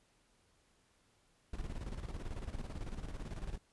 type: noise with tremolo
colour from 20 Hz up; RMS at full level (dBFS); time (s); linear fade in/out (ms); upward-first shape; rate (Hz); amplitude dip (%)
brown; -40; 1.53-3.58; 5; square; 18; 60
effects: pink hiss -72 dBFS RMS until 3.72 s + resampled to 24000 Hz